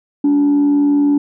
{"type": "tone with frequency modulation", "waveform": "sine", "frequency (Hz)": 287.7, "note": "D4", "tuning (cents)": -36, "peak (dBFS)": -8, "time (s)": [0.24, 1.18], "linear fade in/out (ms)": 5, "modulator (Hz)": 79.7, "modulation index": 0.21, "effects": ["tanh soft clip ceiling -8 dBFS"]}